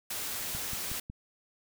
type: noise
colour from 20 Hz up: white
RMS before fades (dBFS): -36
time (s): 0.1-1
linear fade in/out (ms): 5
type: click train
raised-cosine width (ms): 5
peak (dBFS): -28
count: 4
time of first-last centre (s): 0.55-1.099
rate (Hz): 5.46
effects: none